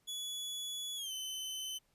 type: tone with pitch glide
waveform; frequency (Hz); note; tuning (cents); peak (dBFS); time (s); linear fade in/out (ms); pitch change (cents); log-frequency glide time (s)
sawtooth; 3400 to 3047; G#7 to G7; +40 to -50; -36; 0.07-1.79; 20; -190; 0.96-1.12
effects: pink hiss -75 dBFS RMS until 1.94 s + resampled to 32000 Hz